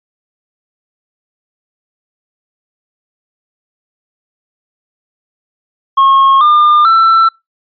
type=tone with pitch steps; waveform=triangle; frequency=1085 / 1203.9 / 1335.8 Hz; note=C#6 / D6 / E6; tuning=-37 / +43 / +23 cents; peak=-3 dBFS; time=5.97-7.29 s; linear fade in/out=10 ms; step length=440 ms; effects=noise-tail reverb RT60 0.2 s tail -25 dB re dry + resampled to 11025 Hz